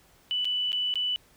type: tone with dropouts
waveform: sine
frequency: 2977 Hz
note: F#7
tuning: 10 cents sharp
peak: -25 dBFS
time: 0.31-1.16 s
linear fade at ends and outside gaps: 0 ms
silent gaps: 0.446-0.453 / 0.719-0.729 / 0.94-0.956 s
effects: pink hiss -60 dBFS RMS until 1.36 s